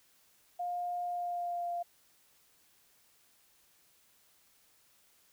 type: tone with pitch glide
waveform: sine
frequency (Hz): 708 to 695.4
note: F5 to F5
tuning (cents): +23 to -8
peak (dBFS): -33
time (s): 0.59-1.83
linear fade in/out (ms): 10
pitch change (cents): -31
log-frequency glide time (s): 1.04-1.72
effects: white hiss -67 dBFS RMS until 5.32 s